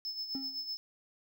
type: tone with tremolo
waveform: triangle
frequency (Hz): 5240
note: E8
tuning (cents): -11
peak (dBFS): -33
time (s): 0.05-0.77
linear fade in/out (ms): 0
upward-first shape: sine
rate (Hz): 7.9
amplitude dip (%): 60
type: tone with exponential decay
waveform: triangle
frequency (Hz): 269.3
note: C#4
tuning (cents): -50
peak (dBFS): -32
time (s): 0.35-0.66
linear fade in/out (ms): 1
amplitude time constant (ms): 67
effects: none